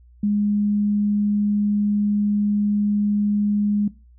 sine tone, 206.5 Hz, G#3, 10 cents flat, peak -17 dBFS, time 0.23-3.88 s, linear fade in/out 5 ms, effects noise-tail reverb RT60 0.3 s tail -19 dB re dry + added 60 Hz sine -47 dBFS peak until 4.18 s

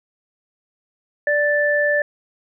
sine tone pair together, 587.3 / 1759.9 Hz, D5 / A6, 0 / 0 cents, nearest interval octave + perfect fifth, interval 1900 cents, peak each -18 dBFS, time 1.27-2.02 s, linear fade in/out 2 ms, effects none

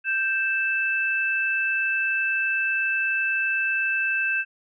sine tone pair together, 1568 / 2637 Hz, G6 / E7, 0 / 0 cents, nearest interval major sixth, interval 900 cents, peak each -24 dBFS, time 0.04-4.45 s, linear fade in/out 50 ms, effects none

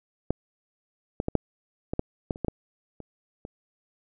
clicks, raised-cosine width 2 ms, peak -10 / -13 / -13 / -6 / -15 / -11 / -12 / -27 / -14 / -12 / -26 / -25 dBFS, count 12, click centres 0.306 / 1.201 / 1.284 / 1.353 / 1.935 / 1.994 / 2.308 / 2.359 / 2.447 / 2.483 / 3.003 / 3.451 s, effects none

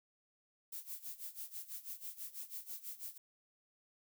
violet noise with tremolo, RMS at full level -44 dBFS, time 0.72-3.18 s, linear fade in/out 5 ms, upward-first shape sine, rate 6.1 Hz, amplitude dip 85%, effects none

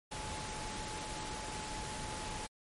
sine tone in noise, 858 Hz, A5, 44 cents flat, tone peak -45 dBFS, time 0.11-2.47 s, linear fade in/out 10 ms, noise pink, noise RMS -42 dBFS, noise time 0.11-2.47 s, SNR -6 dB, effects MP3 48 kbps

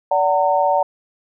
sine tone cluster, 578 / 749 / 914 Hz, D5 / F#5 / A#5, -28 / +21 / -34 cents, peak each -18 dBFS, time 0.11-0.83 s, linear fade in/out 5 ms, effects none

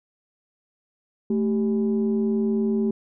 sine tone pair together, 219.1 / 389.8 Hz, A3 / G4, -7 / -10 cents, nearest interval minor seventh, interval 997 cents, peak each -20 / -24 dBFS, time 1.3-2.91 s, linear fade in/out 5 ms, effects tanh soft clip ceiling -14 dBFS

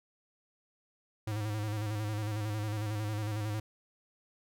square tone with vibrato, 106.2 Hz, G#2, 39 cents sharp, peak -33 dBFS, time 1.27-3.6 s, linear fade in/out 5 ms, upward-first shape square, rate 11 Hz, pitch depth 44 cents each way, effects none

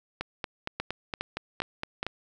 two click trains, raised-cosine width 0.3 ms, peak -15 / -14 dBFS, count 9 / 4, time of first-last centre 0.21-2.066 / 0.8-2.03 s, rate 4.31 / 2.44 Hz, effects none

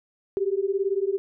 sine beating tone pair, 383.3 / 401.3 Hz, G4 / G4, -39 / +41 cents, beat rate 18 Hz, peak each -25 dBFS, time 0.37-1.18 s, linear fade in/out 0 ms, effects none

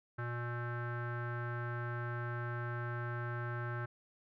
square tone with low-pass filter, 120 Hz, B2, 49 cents flat, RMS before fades -39 dBFS, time 0.18-3.86 s, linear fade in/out 10 ms, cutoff 1500 Hz, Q 6.4, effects none

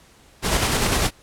pink noise with tremolo, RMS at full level -19 dBFS, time 0.42-1.11 s, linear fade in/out 50 ms, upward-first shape square, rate 10 Hz, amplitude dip 30%, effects pink hiss -52 dBFS RMS until 1.22 s + low-pass 11000 Hz 12 dB/octave

